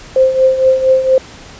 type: tone with tremolo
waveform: sine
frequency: 523.3 Hz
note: C5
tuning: in tune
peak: -4 dBFS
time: 0.16-1.18 s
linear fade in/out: 2 ms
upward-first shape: triangle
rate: 4.3 Hz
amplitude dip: 75%
effects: pink hiss -35 dBFS RMS until 1.59 s + resampled to 16000 Hz